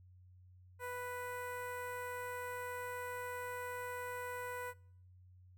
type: tone with notch filter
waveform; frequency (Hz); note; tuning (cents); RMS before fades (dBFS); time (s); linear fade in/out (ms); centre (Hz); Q
15% pulse; 493.9; B4; 0; -43; 0.79-4.74; 50; 4800; 0.73
effects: noise-tail reverb RT60 0.7 s tail -25 dB re dry + added 91 Hz sine -58 dBFS peak until 5.57 s